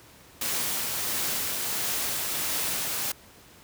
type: noise with tremolo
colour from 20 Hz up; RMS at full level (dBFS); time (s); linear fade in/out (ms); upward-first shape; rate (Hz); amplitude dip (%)
white; -28; 0.41-3.12; 5; triangle; 1.5; 25
effects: pink hiss -52 dBFS RMS until 3.63 s + high-pass 60 Hz 12 dB/octave